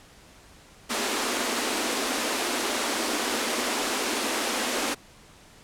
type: high-pass noise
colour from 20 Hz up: pink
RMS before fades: -27 dBFS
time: 0.89-4.95 s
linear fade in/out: 20 ms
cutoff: 220 Hz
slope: 96 dB/octave
effects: pink hiss -52 dBFS RMS until 5.63 s + low-pass 10000 Hz 12 dB/octave